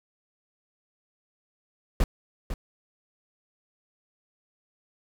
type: noise with echo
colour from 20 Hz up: brown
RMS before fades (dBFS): -20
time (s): 2-2.04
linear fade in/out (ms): 2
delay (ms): 500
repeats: 1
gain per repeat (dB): -10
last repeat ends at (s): 2.54
effects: none